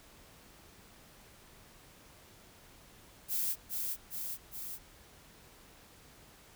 violet noise with echo, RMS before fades -33 dBFS, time 3.28-3.56 s, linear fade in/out 50 ms, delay 410 ms, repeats 3, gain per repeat -3 dB, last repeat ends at 4.79 s, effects pink hiss -58 dBFS RMS until 6.55 s

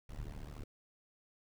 brown noise with amplitude modulation, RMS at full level -41 dBFS, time 0.09-0.64 s, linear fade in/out 5 ms, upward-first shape sine, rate 73.9 Hz, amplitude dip 100%, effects none

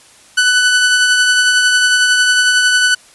sawtooth tone with tremolo, 1493 Hz, F#6, 15 cents sharp, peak -4 dBFS, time 0.37-2.95 s, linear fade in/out 10 ms, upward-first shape triangle, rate 11 Hz, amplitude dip 35%, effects white hiss -44 dBFS RMS until 3.14 s + resampled to 24000 Hz

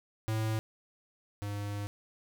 square tone pair in turn, 110 / 102.24 Hz, A2 / G#2, 0 / -27 cents, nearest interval minor second, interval 127 cents, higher first, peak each -30 / -35 dBFS, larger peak first, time 0.28-0.59 / 1.42-1.87 s, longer second, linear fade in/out 0 ms, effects none

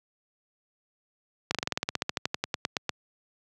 slowing click train, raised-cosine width 0.2 ms, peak -9 dBFS, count 20, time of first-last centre 1.51-2.893 s, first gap 37 ms, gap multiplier 1.07, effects high-pass 100 Hz 12 dB/octave

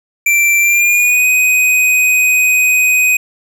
square tone with pitch glide, 2349 to 2503 Hz, D7 to D#7, 0 to +10 cents, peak -9 dBFS, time 0.26-3.17 s, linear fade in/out 5 ms, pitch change +110 cents, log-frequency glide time 0.6-1.27 s, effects none

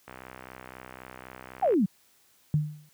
click train, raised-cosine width 0.5 ms, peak -27 dBFS, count 107, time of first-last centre 0.08-1.739 s, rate 63.9 Hz
sine exponential sweep, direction down, 842 to 170 Hz, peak -20 dBFS, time 1.62-1.86 s, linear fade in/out 10 ms
sine tone with exponential decay, 150.9 Hz, D3, 47 cents sharp, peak -18 dBFS, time 2.54-2.89 s, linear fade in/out 0 ms, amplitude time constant 76 ms
effects white hiss -63 dBFS RMS until 2.93 s + high-pass 60 Hz 12 dB/octave

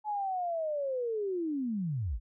sine linear sweep, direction down, 859 to 40.51 Hz, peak -30 dBFS, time 0.04-2.2 s, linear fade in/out 50 ms, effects none

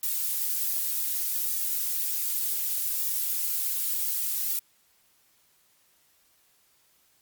violet noise with flanger, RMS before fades -28 dBFS, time 0.03-4.59 s, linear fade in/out 2 ms, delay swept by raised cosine 1.9 to 5.5 ms, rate 0.66 Hz, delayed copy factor -0.85, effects white hiss -65 dBFS RMS until 7.21 s + Opus 48 kbps

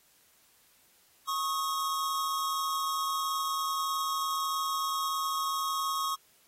square tone pair together, 1097 / 1258.6 Hz, C#6 / D#6, -18 / +19 cents, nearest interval major second, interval 237 cents, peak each -31 / -36 dBFS, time 1.27-6.16 s, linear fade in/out 20 ms, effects white hiss -64 dBFS RMS until 6.47 s + AAC 48 kbps

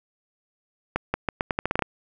accelerating click train, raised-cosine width 0.5 ms, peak -8 dBFS, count 11, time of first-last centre 0.96-1.823 s, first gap 180 ms, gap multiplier 0.82, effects none

